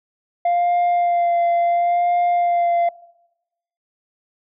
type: tone with vibrato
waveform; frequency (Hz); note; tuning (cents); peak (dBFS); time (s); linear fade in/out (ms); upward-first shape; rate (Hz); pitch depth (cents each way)
sine; 696; F5; -6; -12; 0.45-2.89; 5; sine; 0.72; 18
effects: noise-tail reverb RT60 0.9 s tail -21 dB re dry + tanh soft clip ceiling -14 dBFS